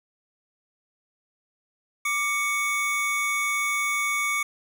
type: tone pair together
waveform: square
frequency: 1180.2 / 2228 Hz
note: D6 / C#7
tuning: +8 / +8 cents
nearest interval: major seventh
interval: 1100 cents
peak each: -30 / -25 dBFS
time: 2.05-4.43 s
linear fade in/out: 5 ms
effects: none